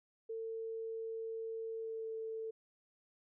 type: tone with pitch glide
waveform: sine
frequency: 450 to 445.3 Hz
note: A4 to A4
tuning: +39 to +21 cents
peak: -39 dBFS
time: 0.29-2.51 s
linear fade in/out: 10 ms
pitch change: -18 cents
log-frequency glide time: 1.72-2.13 s
effects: none